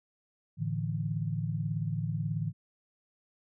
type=chord; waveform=sine; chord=A suspended fourth; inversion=none; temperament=just; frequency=110 / 146.67 / 165 Hz; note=A2 / D3 / E3; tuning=0 / -2 / +2 cents; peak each=-34 dBFS; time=0.57-2.53 s; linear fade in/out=50 ms; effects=none